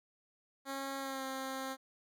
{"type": "tone with pitch glide", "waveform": "10% pulse", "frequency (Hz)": [272.4, 265.4], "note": ["C#4", "C4"], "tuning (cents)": [-30, 25], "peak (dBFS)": -30, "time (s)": [0.65, 1.77], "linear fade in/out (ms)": 50, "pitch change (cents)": -45, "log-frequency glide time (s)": [0.99, 1.24], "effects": []}